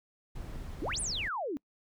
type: noise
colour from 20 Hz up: brown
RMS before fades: -41 dBFS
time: 0.35-1.29 s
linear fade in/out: 10 ms
type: exponential two-way sweep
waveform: sine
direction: up then down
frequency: 260 to 10180 to 260 Hz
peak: -32 dBFS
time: 0.82-1.57 s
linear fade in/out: 0 ms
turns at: 1 s
effects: noise-tail reverb RT60 0.1 s tail -26 dB re dry